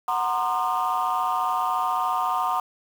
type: chord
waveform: sine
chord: C half-diminished seventh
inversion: second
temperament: equal with one note detuned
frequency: 740 / 932.3 / 1046.5 / 1215.4 Hz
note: Gb5 / Bb5 / C6 / Eb6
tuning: 0 / 0 / 0 / -41 cents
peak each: -26 dBFS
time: 0.08-2.6 s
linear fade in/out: 2 ms
effects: tanh soft clip ceiling -16 dBFS + 7-bit